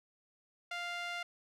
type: tone with band-pass filter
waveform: sawtooth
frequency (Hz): 698.5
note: F5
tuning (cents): 0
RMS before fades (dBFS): -40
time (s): 0.71-1.23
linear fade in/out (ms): 5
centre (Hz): 2200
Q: 1.2
effects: none